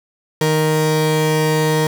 35% pulse tone pair together, 155.56 / 466.5 Hz, D#3 / A#4, 0 / +1 cents, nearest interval octave + perfect fifth, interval 1901 cents, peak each -15 dBFS, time 0.41-1.87 s, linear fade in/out 2 ms, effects none

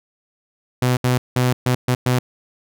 sawtooth tone bursts at uneven times, 125.5 Hz, B2, 28 cents sharp, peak -11 dBFS, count 6, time 0.82-0.97 / 1.04-1.18 / 1.36-1.53 / 1.66-1.75 / 1.88-1.95 / 2.06-2.19 s, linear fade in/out 5 ms, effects none

